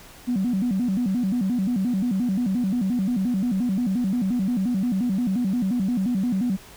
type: tone with vibrato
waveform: sine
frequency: 216.2 Hz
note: A3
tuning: 30 cents flat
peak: -19 dBFS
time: 0.27-6.57 s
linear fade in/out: 20 ms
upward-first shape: square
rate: 5.7 Hz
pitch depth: 220 cents each way
effects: tanh soft clip ceiling -16 dBFS + pink hiss -46 dBFS RMS until 6.76 s